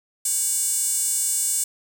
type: tone with high-pass filter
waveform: square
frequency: 322.1 Hz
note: E4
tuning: 40 cents flat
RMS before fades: -23 dBFS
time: 0.25-1.64 s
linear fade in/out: 5 ms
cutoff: 8100 Hz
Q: 4.2
effects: none